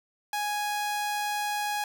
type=tone; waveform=sawtooth; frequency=830.6 Hz; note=G#5; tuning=in tune; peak=-24 dBFS; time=0.33-1.84 s; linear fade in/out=2 ms; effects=none